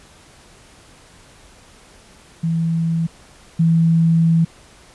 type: tone pair in turn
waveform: sine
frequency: 164.81 / 164.81 Hz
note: E3 / E3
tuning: 0 / 0 cents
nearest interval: unison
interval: 0 cents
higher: neither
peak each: -16 / -11 dBFS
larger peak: second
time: 2.43-3.07 / 3.59-4.45 s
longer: second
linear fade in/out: 10 ms
effects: pink hiss -47 dBFS RMS until 4.94 s + resampled to 24000 Hz